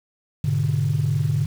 sine chord, G# diminished, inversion none, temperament equal, 103.83 / 123.47 / 146.83 Hz, G#2 / B2 / D3, 0 / 0 / 0 cents, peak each -23 / -24 / -20 dBFS, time 0.44-1.46 s, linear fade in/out 5 ms, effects tanh soft clip ceiling -12 dBFS + 7-bit

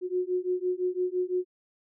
sine beating tone pair, 360.8 / 366.7 Hz, F#4 / F#4, -44 / -15 cents, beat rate 5.9 Hz, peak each -29 dBFS, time 0.01-1.45 s, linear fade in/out 50 ms, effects none

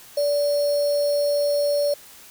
sine tone with sample-and-hold, 578 Hz, D5, 28 cents flat, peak -18 dBFS, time 0.17-1.94 s, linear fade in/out 5 ms, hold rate 4900 Hz, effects white hiss -46 dBFS RMS until 2.3 s

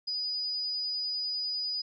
sine tone, 4945 Hz, D#8, 12 cents flat, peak -30 dBFS, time 0.07-1.82 s, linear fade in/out 10 ms, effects none

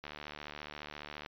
click train, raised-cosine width 0.3 ms, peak -27 dBFS, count 92, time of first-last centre 0.04-1.261 s, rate 74.5 Hz, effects resampled to 11025 Hz

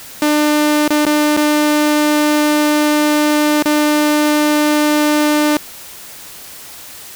sawtooth tone with dropouts, 299.3 Hz, D4, 33 cents sharp, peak -7 dBFS, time 0.22-5.57 s, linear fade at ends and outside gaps 2 ms, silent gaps 0.879-0.904 / 1.053-1.064 / 1.367-1.373 / 3.625-3.656 s, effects white hiss -34 dBFS RMS until 7.15 s

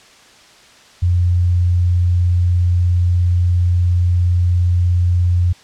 sine tone, 88.3 Hz, F2, 20 cents sharp, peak -11 dBFS, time 1.02-5.53 s, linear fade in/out 10 ms, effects white hiss -45 dBFS RMS until 5.63 s + low-pass 6000 Hz 12 dB/octave

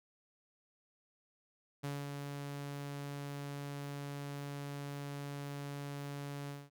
sawtooth tone with ADSR envelope, 142.3 Hz, C#3, 46 cents sharp, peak -33 dBFS, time 1.83-6.7 s, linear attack 15 ms, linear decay 220 ms, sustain -4 dB, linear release 210 ms, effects none

